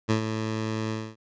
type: tone with ADSR envelope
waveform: 15% pulse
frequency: 110 Hz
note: A2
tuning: in tune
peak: -13 dBFS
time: 0.08-1.16 s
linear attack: 26 ms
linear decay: 100 ms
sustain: -8 dB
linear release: 250 ms
effects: resampled to 16000 Hz